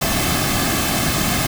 pink noise with comb filter, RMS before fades -19 dBFS, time 0.01-1.47 s, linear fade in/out 10 ms, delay 2.1 ms, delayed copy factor -0.6, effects none

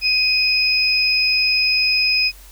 sine tone pair together, 2500 / 5061 Hz, D#7 / D#8, +8 / +29 cents, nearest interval octave, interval 1221 cents, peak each -17 dBFS, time 0.01-2.32 s, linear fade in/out 50 ms, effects added 46 Hz sine -41 dBFS peak until 2.51 s + white hiss -46 dBFS RMS until 2.51 s

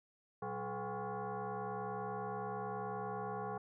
sine tone with frequency modulation, 188.7 Hz, F#3, 34 cents sharp, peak -38 dBFS, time 0.42-3.58 s, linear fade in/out 5 ms, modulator 307 Hz, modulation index 3.2, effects none

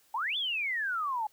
sine exponential two-way sweep, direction up then down, 830.6 to 3544 to 830.6 Hz, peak -29 dBFS, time 0.14-1.27 s, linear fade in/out 5 ms, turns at 0.37 s, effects white hiss -65 dBFS RMS until 1.32 s

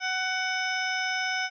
harmonic tone with a mistuned harmonic, 747 Hz, F#5, 16 cents sharp, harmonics 1 / 2 / 3 / 4 / 5 / 7 / 8, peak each -33 / -30 / -32 / -38 / -41 / -36 / -42 dBFS, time 0-1.5 s, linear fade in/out 50 ms, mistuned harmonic 5, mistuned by -44 cents, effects none

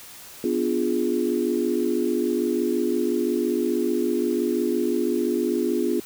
sine chord, B diminished seventh, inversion none, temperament equal with one note detuned, 248.2 / 293.7 / 349.2 / 415.3 Hz, B3 / D4 / F4 / Ab4, +9 / 0 / 0 / 0 cents, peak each -26 / -28 / -24 / -27 dBFS, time 0.44-6 s, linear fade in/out 2 ms, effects white hiss -43 dBFS RMS until 6.05 s

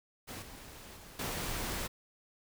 pink noise with level steps, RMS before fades -44 / -50 / -52 / -37 dBFS, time 0.27-1.88 s, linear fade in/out 20 ms, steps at 0.42 / 0.96 / 1.19 s, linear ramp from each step 5 ms, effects none

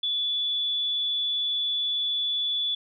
sine tone, 3447 Hz, A7, 36 cents flat, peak -24 dBFS, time 0.03-2.75 s, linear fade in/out 5 ms, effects none

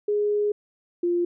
sine tone pair in turn, 415.3 / 348.5 Hz, G#4 / F4, 0 / -4 cents, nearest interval minor third, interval 304 cents, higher first, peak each -20 dBFS, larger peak neither, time 0.08-0.52 / 1.03-1.25 s, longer first, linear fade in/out 5 ms, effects none

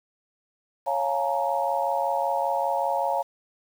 sine chord, Bb minor seventh, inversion first, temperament equal with one note detuned, 554.4 / 698.5 / 847.1 / 932.3 Hz, Db5 / F5 / Ab5 / Bb5, 0 / 0 / +34 / 0 cents, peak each -28 dBFS, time 0.86-3.23 s, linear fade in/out 20 ms, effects 8-bit

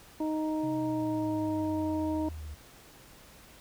harmonic tone, 311.1 Hz, D#4, in tune, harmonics 1 / 2 / 3, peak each -29 / -37 / -39 dBFS, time 0.2-2.29 s, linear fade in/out 5 ms
sine exponential sweep, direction down, 134.9 to 73.42 Hz, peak -38 dBFS, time 0.63-2.55 s, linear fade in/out 10 ms
effects pink hiss -54 dBFS RMS until 3.6 s

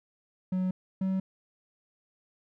triangle tone pair in turn, 185.1 / 189.86 Hz, F#3 / F#3, +1 / +45 cents, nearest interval unison, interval 44 cents, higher second, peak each -24 dBFS, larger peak neither, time 0.52-0.71 / 1.01-1.2 s, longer neither, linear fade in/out 5 ms, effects none

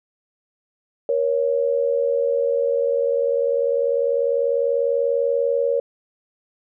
sine tone pair together, 474.2 / 554.4 Hz, A#4 / C#5, +30 / 0 cents, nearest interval minor third, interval 270 cents, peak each -20 dBFS, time 1.09-5.8 s, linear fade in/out 2 ms, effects none

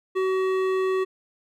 sine tone with hard clipping, 377.3 Hz, F#4, 34 cents sharp, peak -23 dBFS, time 0.15-1.05 s, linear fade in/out 20 ms, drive 13 dB, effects none

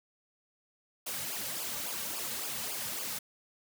white noise with flanger, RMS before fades -37 dBFS, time 1.06-3.19 s, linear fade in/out 10 ms, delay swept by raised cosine 0.51 to 3.01 ms, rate 3.6 Hz, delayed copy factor -0.85, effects none

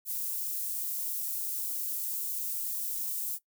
white high-pass noise, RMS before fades -34 dBFS, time 0.05-3.39 s, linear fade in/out 50 ms, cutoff 11000 Hz, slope 12 dB/octave, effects noise-tail reverb RT60 0.1 s tail -18 dB re dry

